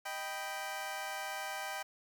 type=chord; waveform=20% pulse; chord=Eb augmented; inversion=none; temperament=equal; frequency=622.3 / 784 / 987.8 Hz; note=Eb5 / G5 / B5; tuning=0 / 0 / 0 cents; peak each=-40 / -35 / -40 dBFS; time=0.05-1.83 s; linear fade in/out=10 ms; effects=10-bit